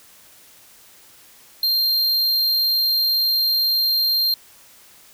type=tone; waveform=square; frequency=4186 Hz; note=C8; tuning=in tune; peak=-17 dBFS; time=1.63-4.34 s; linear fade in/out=2 ms; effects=white hiss -49 dBFS RMS until 5.13 s